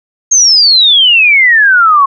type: exponential sweep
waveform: sine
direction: down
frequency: 6520 to 1078 Hz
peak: -3 dBFS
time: 0.31-2.06 s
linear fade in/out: 10 ms
effects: none